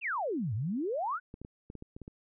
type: exponential two-way sweep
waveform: sine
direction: down then up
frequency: 2839 to 98 to 1552 Hz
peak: -30 dBFS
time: 0.01-1.2 s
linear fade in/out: 50 ms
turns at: 0.54 s
type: clicks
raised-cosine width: 3 ms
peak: -31 dBFS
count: 9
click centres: 1.341 / 1.416 / 1.449 / 1.701 / 1.753 / 1.824 / 1.965 / 2.017 / 2.079 s
effects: none